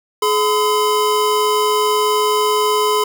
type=tone pair together; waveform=square; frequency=424 / 1015.5 Hz; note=G#4 / B5; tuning=+36 / +48 cents; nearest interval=octave + minor third; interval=1512 cents; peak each=-17 dBFS; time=0.22-3.04 s; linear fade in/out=5 ms; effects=none